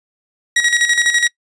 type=tone with tremolo; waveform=sawtooth; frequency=1907 Hz; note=A#6; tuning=39 cents sharp; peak=-7 dBFS; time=0.56-1.28 s; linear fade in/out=5 ms; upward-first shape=square; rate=12 Hz; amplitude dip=60%; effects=noise-tail reverb RT60 0.1 s tail -24 dB re dry + resampled to 22050 Hz